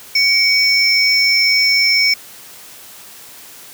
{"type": "tone pair together", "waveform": "triangle", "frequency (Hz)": [2249, 5353], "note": ["C#7", "E8"], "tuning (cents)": [24, 26], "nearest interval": "octave + minor third", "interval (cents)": 1502, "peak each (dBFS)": -12, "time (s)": [0.15, 2.14], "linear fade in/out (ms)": 5, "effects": ["white hiss -38 dBFS RMS until 3.73 s", "high-pass 100 Hz 12 dB/octave"]}